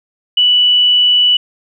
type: tone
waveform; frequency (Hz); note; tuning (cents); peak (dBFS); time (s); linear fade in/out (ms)
sine; 2960; F#7; 0; -7; 0.37-1.37; 5
effects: none